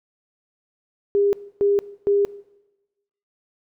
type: tone bursts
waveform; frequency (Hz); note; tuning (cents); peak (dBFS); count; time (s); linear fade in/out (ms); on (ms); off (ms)
sine; 403.6; G#4; -49; -15; 3; 1.15-2.25; 0; 180; 280
effects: noise-tail reverb RT60 1.0 s tail -20 dB re dry